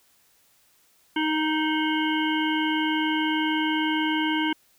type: harmonic tone with a mistuned harmonic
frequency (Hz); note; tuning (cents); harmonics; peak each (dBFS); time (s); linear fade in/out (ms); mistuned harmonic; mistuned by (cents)
311.1; D#4; 0; 1 / 3 / 5 / 7 / 9 / 10; -24 / -29 / -31 / -32 / -34 / -34; 1.16-4.53; 5; 9; +39
effects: white hiss -62 dBFS RMS until 4.78 s